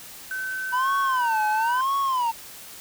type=tone; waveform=sine; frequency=1531 Hz; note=G6; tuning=41 cents flat; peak=-27 dBFS; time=0.31-1.81 s; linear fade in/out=2 ms
type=tone with vibrato; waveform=triangle; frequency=970 Hz; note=B5; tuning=31 cents flat; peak=-19 dBFS; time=0.72-2.32 s; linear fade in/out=20 ms; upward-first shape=sine; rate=1 Hz; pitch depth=230 cents each way
effects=white hiss -42 dBFS RMS until 2.8 s